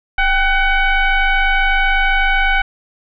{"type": "tone with frequency modulation", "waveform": "sine", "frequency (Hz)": 735, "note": "F#5", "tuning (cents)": -12, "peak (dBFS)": -11, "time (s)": [0.18, 2.62], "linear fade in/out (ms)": 5, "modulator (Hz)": 759, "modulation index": 2.3, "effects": []}